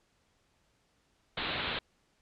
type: low-pass noise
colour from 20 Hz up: white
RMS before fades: -35 dBFS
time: 1.37-1.79 s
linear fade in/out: 5 ms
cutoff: 4100 Hz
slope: 96 dB/octave
effects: pink hiss -72 dBFS RMS until 2.21 s + low-pass 8000 Hz 12 dB/octave